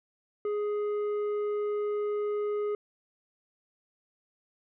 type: tone with tanh clipping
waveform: triangle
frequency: 416.1 Hz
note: G#4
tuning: 3 cents sharp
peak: -29 dBFS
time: 0.45-2.75 s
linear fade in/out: 2 ms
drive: 11 dB
effects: none